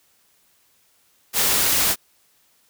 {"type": "noise", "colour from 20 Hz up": "white", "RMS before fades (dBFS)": -19, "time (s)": [1.33, 1.96], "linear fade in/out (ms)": 50, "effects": ["white hiss -61 dBFS RMS until 2.69 s"]}